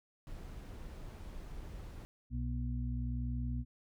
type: noise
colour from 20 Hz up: brown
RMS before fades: -46 dBFS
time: 0.27-2.05 s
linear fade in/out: 0 ms
type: harmonic tone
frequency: 60.9 Hz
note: B1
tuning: 24 cents flat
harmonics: 1 / 2 / 4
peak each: -36 / -39 / -42 dBFS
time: 2.3-3.65 s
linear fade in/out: 50 ms
effects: none